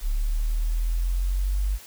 sine exponential sweep, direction up, 34.81 to 50.2 Hz, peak -21 dBFS, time 0.01-1.79 s, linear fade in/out 50 ms, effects white hiss -46 dBFS RMS until 1.86 s

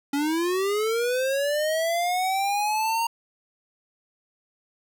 square linear sweep, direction up, 277.2 to 931 Hz, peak -23 dBFS, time 0.13-3.07 s, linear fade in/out 5 ms, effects none

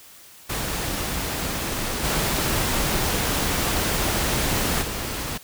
pink noise with level steps, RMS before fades -27 / -23 / -29 dBFS, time 0.49-5.38 s, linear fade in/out 10 ms, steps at 2.03 / 4.81 s, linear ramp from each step 20 ms, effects white hiss -47 dBFS RMS until 5.43 s

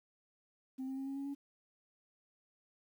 sine tone with pitch steps, 261.9 / 265.6 / 269.3 / 273 / 276.8 / 280.7 Hz, C4 / C4 / C#4 / C#4 / C#4 / C#4, +2 / +26 / -50 / -26 / -2 / +22 cents, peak -36 dBFS, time 0.78-1.35 s, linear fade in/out 20 ms, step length 95 ms, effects tanh soft clip ceiling -36 dBFS + 11-bit

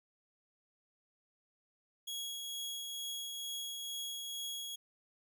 sawtooth tone with tremolo, 3322 Hz, G#7, in tune, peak -35 dBFS, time 2.07-4.76 s, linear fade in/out 10 ms, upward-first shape triangle, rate 2.2 Hz, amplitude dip 30%, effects none

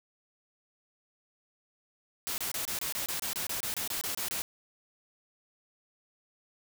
white noise bursts, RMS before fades -34 dBFS, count 16, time 2.27-4.42 s, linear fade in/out 0 ms, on 110 ms, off 26 ms, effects none

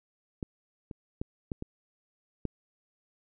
clicks, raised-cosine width 3 ms, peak -21 / -27 / -20 / -20 / -23 / -18 dBFS, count 6, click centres 0.428 / 0.912 / 1.215 / 1.518 / 1.624 / 2.453 s, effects none

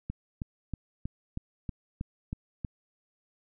click train, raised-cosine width 5 ms, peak -21 dBFS, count 9, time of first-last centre 0.1-2.648 s, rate 3.14 Hz, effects none

